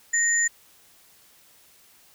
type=tone pair together; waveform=sine; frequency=1864.7 / 7040 Hz; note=A#6 / A8; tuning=0 / 0 cents; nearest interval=octave + major seventh; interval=2300 cents; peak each=-22 dBFS; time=0.13-0.48 s; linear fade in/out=10 ms; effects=white hiss -56 dBFS RMS until 2.14 s